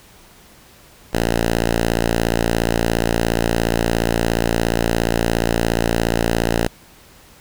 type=tone; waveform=5% pulse; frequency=57.1 Hz; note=A#1; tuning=35 cents flat; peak=-5 dBFS; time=1.13-6.68 s; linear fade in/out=5 ms; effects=pink hiss -47 dBFS RMS until 7.4 s